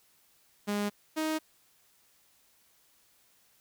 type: tone pair in turn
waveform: sawtooth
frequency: 205.5 / 313.4 Hz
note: G#3 / D#4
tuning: -18 / +13 cents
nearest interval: perfect fifth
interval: 731 cents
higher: second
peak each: -25 dBFS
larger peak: neither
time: 0.67-0.9 / 1.16-1.39 s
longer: neither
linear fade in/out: 20 ms
effects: white hiss -66 dBFS RMS until 3.6 s